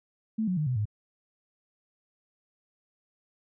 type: tone with pitch steps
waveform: sine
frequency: 220 / 182.87 / 152.01 / 126.36 / 105.03 Hz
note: A3 / F#3 / D#3 / B2 / G#2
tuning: 0 / -20 / -40 / +40 / +20 cents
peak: -25 dBFS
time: 0.38-0.855 s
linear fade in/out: 10 ms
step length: 95 ms
effects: none